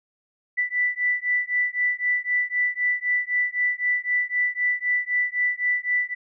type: beating tone pair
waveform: sine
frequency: 1975.5 / 1979.4 Hz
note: B6 / B6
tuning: 0 / +3 cents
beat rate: 3.9 Hz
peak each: -24 dBFS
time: 0.57-6.15 s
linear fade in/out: 20 ms
effects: none